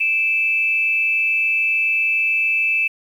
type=tone pair together; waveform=sine; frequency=2356 / 2629 Hz; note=D7 / E7; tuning=+5 / -5 cents; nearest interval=major second; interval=190 cents; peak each=-24 / -16 dBFS; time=0-2.88 s; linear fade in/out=10 ms; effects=8-bit